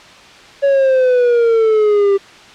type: exponential sweep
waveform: triangle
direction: down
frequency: 563 to 392 Hz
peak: -7 dBFS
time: 0.62-2.18 s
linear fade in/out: 20 ms
effects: white hiss -39 dBFS RMS until 2.54 s + low-pass 4000 Hz 12 dB/octave